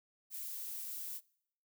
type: noise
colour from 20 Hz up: violet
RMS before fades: -43 dBFS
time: 0.3-1.21 s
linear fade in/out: 50 ms
effects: noise-tail reverb RT60 0.7 s tail -24 dB re dry